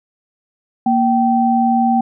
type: tone pair together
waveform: sine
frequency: 234.3 / 775 Hz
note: A#3 / G5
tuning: +9 / -20 cents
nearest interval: octave + major sixth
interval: 2071 cents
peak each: -14 dBFS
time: 0.86-2.01 s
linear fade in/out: 5 ms
effects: none